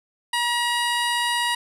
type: tone with low-pass filter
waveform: 15% pulse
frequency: 956 Hz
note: A#5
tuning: 43 cents sharp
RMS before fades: -23 dBFS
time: 0.33-1.55 s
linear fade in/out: 5 ms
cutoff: 11000 Hz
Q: 0.81
effects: none